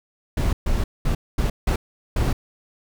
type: noise bursts at uneven times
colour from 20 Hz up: brown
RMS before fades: -20 dBFS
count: 6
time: 0.37-0.53 / 0.66-0.84 / 1.05-1.15 / 1.38-1.5 / 1.67-1.76 / 2.16-2.33 s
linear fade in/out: 5 ms
effects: none